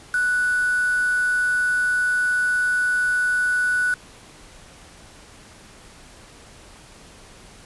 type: tone with quantisation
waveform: sine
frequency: 1480 Hz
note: F#6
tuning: in tune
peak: -18 dBFS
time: 0.14-3.94 s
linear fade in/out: 2 ms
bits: 5
effects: pink hiss -46 dBFS RMS until 7.65 s + resampled to 24000 Hz